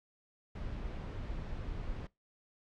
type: noise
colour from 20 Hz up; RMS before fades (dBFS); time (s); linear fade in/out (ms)
brown; -40; 0.55-2.07; 5
effects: noise-tail reverb RT60 0.2 s tail -22 dB re dry + low-pass 4000 Hz 12 dB/octave